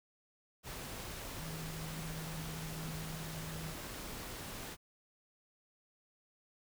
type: tone in noise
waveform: sine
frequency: 159.5 Hz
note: D#3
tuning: 43 cents sharp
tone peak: -43 dBFS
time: 1.38-3.75 s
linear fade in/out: 50 ms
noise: pink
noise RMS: -45 dBFS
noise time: 0.63-4.77 s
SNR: -1 dB
effects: none